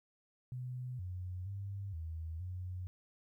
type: tone with pitch steps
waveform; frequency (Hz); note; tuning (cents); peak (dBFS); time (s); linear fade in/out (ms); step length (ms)
sine; 125.7 / 91 / 98.9 / 80.9 / 91; B2 / F#2 / G2 / E2 / F#2; +31 / -28 / +16 / -32 / -28; -39; 0.52-2.87; 0; 470
effects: 13-bit

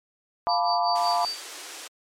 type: chord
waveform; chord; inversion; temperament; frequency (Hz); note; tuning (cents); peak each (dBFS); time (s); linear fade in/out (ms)
sine; B half-diminished seventh; second; equal; 698.5 / 880 / 987.8 / 1174.7; F5 / A5 / B5 / D6; 0 / 0 / 0 / 0; -24 / -28 / -26 / -30; 0.47-1.25; 0
type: tone with tremolo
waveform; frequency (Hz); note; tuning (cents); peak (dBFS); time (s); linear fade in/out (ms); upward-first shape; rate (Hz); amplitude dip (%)
sine; 4625; D8; -27; -26; 0.48-1.41; 20; sine; 5.3; 85
type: high-pass noise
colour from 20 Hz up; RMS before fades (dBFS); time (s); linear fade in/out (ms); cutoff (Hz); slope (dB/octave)
white; -36; 0.95-1.88; 10; 290; 96
effects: low-pass 8000 Hz 12 dB/octave + MP3 96 kbps

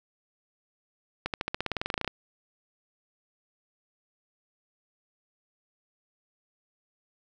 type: accelerating click train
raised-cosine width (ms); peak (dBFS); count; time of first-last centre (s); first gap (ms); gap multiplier
0.3; -13; 17; 1.26-2.077; 78; 0.94
effects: none

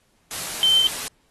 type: tone in noise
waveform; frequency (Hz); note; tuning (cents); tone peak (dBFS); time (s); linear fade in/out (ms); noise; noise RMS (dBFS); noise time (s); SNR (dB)
sine; 3100; G7; -20; -14; 0.63-0.87; 0; white; -30; 0.31-1.08; +13
effects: pink hiss -64 dBFS RMS until 1.3 s + AAC 32 kbps

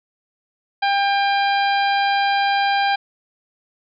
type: harmonic tone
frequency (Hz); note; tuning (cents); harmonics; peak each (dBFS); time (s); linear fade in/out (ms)
798; G5; +31; 1 / 2 / 3 / 4 / 5 / 6; -17 / -23 / -27 / -29 / -31 / -33; 0.82-2.96; 10
effects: none

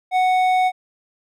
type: tone with hard clipping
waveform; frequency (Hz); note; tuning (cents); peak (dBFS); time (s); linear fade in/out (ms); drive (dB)
sine; 740; F#5; 0; -16; 0.11-0.72; 50; 8
effects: none

